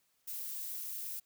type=noise; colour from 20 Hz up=violet; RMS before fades=-41 dBFS; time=0.27-1.2 s; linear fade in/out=10 ms; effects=white hiss -75 dBFS RMS until 1.25 s